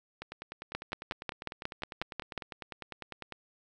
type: two click trains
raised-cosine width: 0.3 ms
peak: -17 / -24 dBFS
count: 10 / 32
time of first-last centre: 0.75-2.377 / 0.22-3.323 s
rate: 5.53 / 9.99 Hz
effects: none